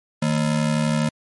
square ring-modulated tone, 192.1 Hz, G3, 35 cents flat, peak -16 dBFS, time 0.22-1.09 s, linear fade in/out 5 ms, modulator 36 Hz, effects MP3 48 kbps

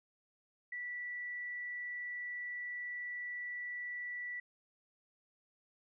sine tone, 1959 Hz, B6, 15 cents flat, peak -39 dBFS, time 0.72-4.4 s, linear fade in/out 5 ms, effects none

